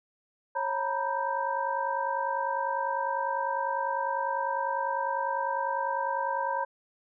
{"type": "tone cluster", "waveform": "sine", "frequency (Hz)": [546, 922, 972, 1566], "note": ["C#5", "A#5", "B5", "G6"], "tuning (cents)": [-26, -19, -28, -2], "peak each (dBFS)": [-34, -31, -31, -37], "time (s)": [0.55, 6.65], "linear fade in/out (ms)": 10, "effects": []}